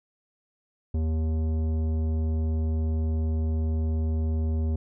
triangle tone with tanh clipping, 79.3 Hz, D#2, 33 cents sharp, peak -25 dBFS, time 0.94-4.76 s, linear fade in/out 5 ms, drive 17 dB, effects none

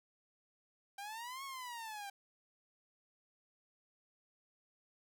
sawtooth exponential two-way sweep, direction up then down, 784 to 1108.7 to 784 Hz, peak -40 dBFS, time 0.98-2.1 s, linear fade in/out 5 ms, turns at 1.44 s, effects none

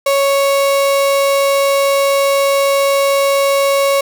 35% pulse tone, 554.4 Hz, C#5, in tune, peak -9 dBFS, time 0.06-4.01 s, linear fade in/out 5 ms, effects none

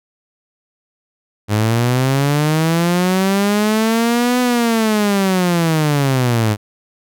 sawtooth linear two-way sweep, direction up then down, 102.5 to 250.2 to 102.5 Hz, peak -9 dBFS, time 1.48-6.57 s, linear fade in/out 50 ms, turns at 4.4 s, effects none

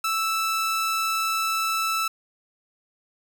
sawtooth tone, 1318.5 Hz, E6, in tune, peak -19 dBFS, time 0.04-2.08 s, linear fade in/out 5 ms, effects none

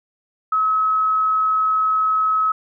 sine tone, 1284 Hz, E6, 46 cents flat, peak -15 dBFS, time 0.52-2.52 s, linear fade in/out 5 ms, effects none

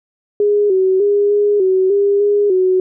sine tone with pitch steps, 412.8 / 377.3 / 407.8 / 412.2 / 376.2 / 402.4 / 410.3 / 371.5 Hz, G#4 / F#4 / G#4 / G#4 / F#4 / G4 / G#4 / F#4, -10 / +34 / -32 / -13 / +29 / +45 / -21 / +7 cents, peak -10 dBFS, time 0.4-2.8 s, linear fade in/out 2 ms, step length 300 ms, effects none

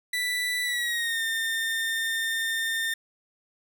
30% pulse tone with pitch glide, 1975.5 to 1811.5 Hz, B6 to A6, 0 to +50 cents, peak -23 dBFS, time 0.13-2.94 s, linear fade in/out 5 ms, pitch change -150 cents, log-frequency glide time 0.63-1.23 s, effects none

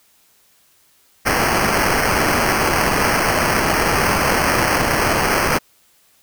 white noise with sample-and-hold, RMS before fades -17 dBFS, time 1.25-5.59 s, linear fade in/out 20 ms, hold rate 3675 Hz, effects white hiss -56 dBFS RMS until 6.22 s

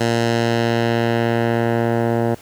10% pulse tone with low-pass filter sweep, 116.54 Hz, A#2, in tune, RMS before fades -18 dBFS, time 0-2.35 s, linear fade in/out 10 ms, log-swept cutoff 7800 to 1000 Hz, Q 0.8, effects pink hiss -44 dBFS RMS until 2.41 s + high-pass 60 Hz 12 dB/octave

